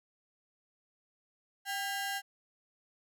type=ring-modulated tone; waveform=sawtooth; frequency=1200 Hz; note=D6; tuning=37 cents sharp; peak=-27 dBFS; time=1.65-2.22 s; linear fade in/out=50 ms; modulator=415 Hz; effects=none